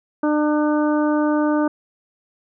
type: harmonic tone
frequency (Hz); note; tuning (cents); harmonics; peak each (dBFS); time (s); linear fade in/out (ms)
300; D4; +37; 1 / 2 / 3 / 4 / 5; -17 / -23 / -27 / -29 / -31; 0.23-1.68; 5
effects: none